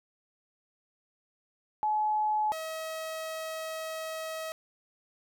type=tone pair in turn; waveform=sine / sawtooth; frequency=853 / 639 Hz; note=G#5 / D#5; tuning=+46 / +46 cents; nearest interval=perfect fourth; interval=500 cents; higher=first; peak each=-25 / -31 dBFS; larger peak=first; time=1.83-2.52 / 2.52-4.52 s; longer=second; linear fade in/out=0 ms; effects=none